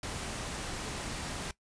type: noise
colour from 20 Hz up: pink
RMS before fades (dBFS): -38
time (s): 0.03-1.51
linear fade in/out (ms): 2
effects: noise-tail reverb RT60 0.1 s tail -18 dB re dry + resampled to 22050 Hz